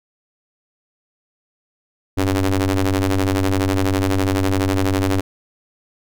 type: ring-modulated tone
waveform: sawtooth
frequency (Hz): 97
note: G2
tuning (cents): -18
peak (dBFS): -9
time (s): 2.17-5.21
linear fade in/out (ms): 10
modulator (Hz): 188
effects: none